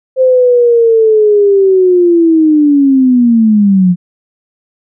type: linear sweep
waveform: sine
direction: down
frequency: 523.3 to 174 Hz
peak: -4 dBFS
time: 0.16-3.96 s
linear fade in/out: 50 ms
effects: none